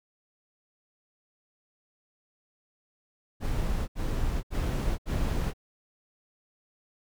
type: noise bursts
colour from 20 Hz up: brown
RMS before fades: -28 dBFS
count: 4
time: 3.4-5.536 s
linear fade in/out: 50 ms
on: 480 ms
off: 72 ms
effects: none